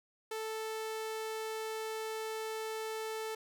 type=tone; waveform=sawtooth; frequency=440 Hz; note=A4; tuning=in tune; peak=-33 dBFS; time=0.31-3.35 s; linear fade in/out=5 ms; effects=none